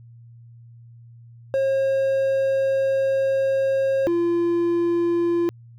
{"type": "tone pair in turn", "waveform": "triangle", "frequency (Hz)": [539, 342.8], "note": ["C#5", "F4"], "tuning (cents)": [-49, -32], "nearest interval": "minor sixth", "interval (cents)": 783, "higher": "first", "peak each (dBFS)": -16, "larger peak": "neither", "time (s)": [[1.54, 4.07], [4.07, 5.49]], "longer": "first", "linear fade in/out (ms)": 0, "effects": ["added 117 Hz sine -43 dBFS peak until 5.78 s"]}